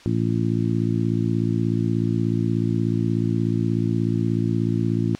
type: harmonic tone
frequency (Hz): 56.6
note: A1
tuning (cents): +50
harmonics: 2 / 3 / 4 / 5 / 6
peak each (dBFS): -23 / -25 / -26 / -27 / -28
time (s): 0.06-5.15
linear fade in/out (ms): 0
effects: white hiss -47 dBFS RMS until 5.19 s + low-pass 5000 Hz 12 dB/octave